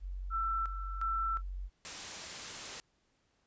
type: tone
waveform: sine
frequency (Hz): 46.25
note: F#1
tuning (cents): 0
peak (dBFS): -37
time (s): 0-1.7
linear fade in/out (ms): 50
type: tone with tremolo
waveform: sine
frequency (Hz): 1336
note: E6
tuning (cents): +23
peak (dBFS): -31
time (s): 0.3-1.42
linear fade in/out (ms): 50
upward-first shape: square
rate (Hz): 1.4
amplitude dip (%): 70
type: noise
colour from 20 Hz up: white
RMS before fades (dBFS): -42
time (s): 1.85-2.8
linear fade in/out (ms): 0
effects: pink hiss -75 dBFS RMS until 3.46 s + resampled to 16000 Hz